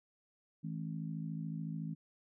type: harmonic tone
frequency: 53.8 Hz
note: A1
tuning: 38 cents flat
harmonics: 3 / 4 / 5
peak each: -39 / -44 / -47 dBFS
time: 0.63-1.95 s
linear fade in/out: 20 ms
effects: none